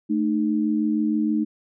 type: tone pair together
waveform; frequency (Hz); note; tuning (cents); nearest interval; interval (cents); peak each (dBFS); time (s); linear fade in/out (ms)
sine; 220 / 306.4; A3 / D#4; 0 / -27; tritone; 573; -22; 0.09-1.45; 20
effects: none